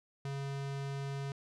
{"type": "tone", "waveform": "square", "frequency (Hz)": 138.59, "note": "C#3", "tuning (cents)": 0, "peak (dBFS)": -37, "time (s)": [0.25, 1.32], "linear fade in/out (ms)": 2, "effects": ["low-pass 7000 Hz 12 dB/octave"]}